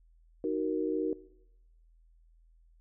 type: chord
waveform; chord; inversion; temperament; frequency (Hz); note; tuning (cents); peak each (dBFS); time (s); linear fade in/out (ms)
sine; D# minor; none; just; 311.1 / 373.4 / 466.7; D#4 / F#4 / A#4; 0 / +16 / +2; -33; 0.44-1.13; 2
effects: noise-tail reverb RT60 0.9 s tail -21 dB re dry + added 41 Hz sine -59 dBFS peak until 2.8 s